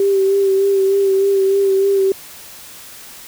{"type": "tone with vibrato", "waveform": "sine", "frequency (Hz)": 391, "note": "G4", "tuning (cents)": -4, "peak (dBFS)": -11, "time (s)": [0, 2.12], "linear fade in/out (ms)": 2, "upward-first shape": "sine", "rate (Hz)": 3.3, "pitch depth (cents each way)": 28, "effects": ["white hiss -37 dBFS RMS until 3.27 s"]}